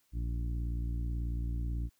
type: harmonic tone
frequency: 58.27 Hz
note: A#1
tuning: in tune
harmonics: 1 / 2 / 3 / 4 / 5 / 6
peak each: -32 / -40 / -47 / -54 / -48 / -58 dBFS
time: 0.12-1.9 s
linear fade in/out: 50 ms
effects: white hiss -73 dBFS RMS until 1.99 s